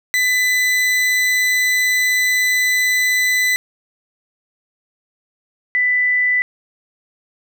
40% pulse / sine tone pair in turn, 2001 / 1989.6 Hz, B6 / B6, +22 / +12 cents, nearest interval unison, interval 10 cents, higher first, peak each -13 dBFS, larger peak neither, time 0.14-3.56 / 5.75-6.42 s, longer first, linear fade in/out 0 ms, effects none

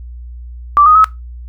sine tone with pitch steps, 1167 / 1244 / 1284 Hz, D6 / D#6 / E6, -11 / -1 / -46 cents, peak -4 dBFS, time 0.77-1.043 s, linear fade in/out 0 ms, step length 91 ms, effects noise-tail reverb RT60 0.2 s tail -19 dB re dry + added 60 Hz sine -27 dBFS peak until 1.48 s

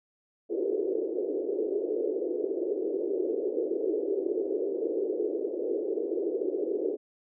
white band-pass noise, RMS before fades -30 dBFS, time 0.49-6.97 s, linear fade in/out 20 ms, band 340 to 460 Hz, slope 48 dB/octave, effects none

